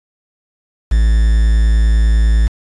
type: tone with quantisation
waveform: triangle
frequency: 55 Hz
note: A1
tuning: in tune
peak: -6 dBFS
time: 0.91-2.48 s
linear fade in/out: 10 ms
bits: 5
effects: resampled to 22050 Hz